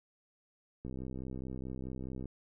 click train, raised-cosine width 3 ms, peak -29 dBFS, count 92, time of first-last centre 0.85-2.256 s, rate 64.7 Hz, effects none

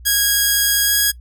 5% pulse tone with pitch glide, 1645 to 1654.5 Hz, G#6 to G#6, -17 to -7 cents, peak -3 dBFS, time 0.05-1.12 s, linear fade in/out 20 ms, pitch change +10 cents, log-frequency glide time 0.84-0.98 s, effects noise-tail reverb RT60 0.1 s tail -22 dB re dry + added 60 Hz sine -36 dBFS peak until 1.2 s

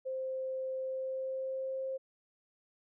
sine tone with pitch glide, 523.3 to 529.7 Hz, C5 to C5, 0 to +21 cents, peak -34 dBFS, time 0.05-1.98 s, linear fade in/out 20 ms, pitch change +21 cents, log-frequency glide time 0.78-1.86 s, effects none

